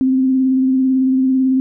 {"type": "tone with vibrato", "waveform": "sine", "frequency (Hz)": 261.6, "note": "C4", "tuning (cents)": 0, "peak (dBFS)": -11, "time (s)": [0.01, 1.6], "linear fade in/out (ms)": 0, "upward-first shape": "sine", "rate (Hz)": 18, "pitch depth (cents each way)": 23, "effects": []}